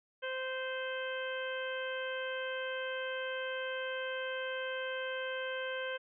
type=harmonic tone; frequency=520 Hz; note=C5; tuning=11 cents flat; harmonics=1 / 2 / 3 / 4 / 5 / 6; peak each=-38 / -46 / -40 / -49 / -47 / -46 dBFS; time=0.22-5.98 s; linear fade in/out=20 ms; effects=none